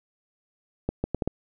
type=accelerating click train; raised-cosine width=2 ms; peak=-12 dBFS; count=5; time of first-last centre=0.89-1.276 s; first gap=150 ms; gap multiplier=0.71; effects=none